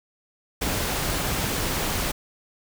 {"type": "noise", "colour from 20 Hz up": "pink", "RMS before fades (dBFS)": -26, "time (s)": [0.61, 2.12], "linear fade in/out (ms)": 10, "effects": []}